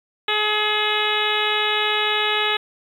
harmonic tone, 423.4 Hz, G#4, 33 cents sharp, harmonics 1 / 2 / 3 / 4 / 5 / 6 / 7 / 8 / 9, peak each -27 / -27 / -27 / -27 / -27 / -27 / -27 / -27 / -27 dBFS, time 0.28-2.57 s, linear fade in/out 5 ms, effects 8-bit

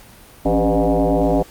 sine tone with frequency modulation, 162.1 Hz, E3, 29 cents flat, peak -13 dBFS, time 0.45-1.43 s, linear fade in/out 10 ms, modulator 111 Hz, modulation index 5.3, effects pink hiss -44 dBFS RMS until 1.5 s + Opus 48 kbps

